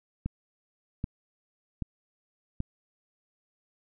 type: click train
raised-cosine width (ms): 5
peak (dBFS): -18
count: 4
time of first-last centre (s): 0.26-2.604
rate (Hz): 1.28
effects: none